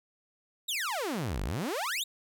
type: exponential two-way sweep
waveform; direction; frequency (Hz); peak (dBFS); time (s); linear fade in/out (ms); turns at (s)
sawtooth; down then up; 3971 to 43.77 to 3971; -27; 0.68-2.04; 10; 1.42
effects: none